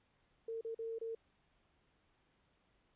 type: tone with dropouts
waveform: sine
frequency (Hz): 453.6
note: A#4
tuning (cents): -47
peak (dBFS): -39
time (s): 0.48-1.15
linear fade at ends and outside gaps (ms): 5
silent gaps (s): 0.611-0.647 / 0.747-0.789 / 0.986-1.012
effects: pink hiss -75 dBFS RMS until 2.95 s + resampled to 8000 Hz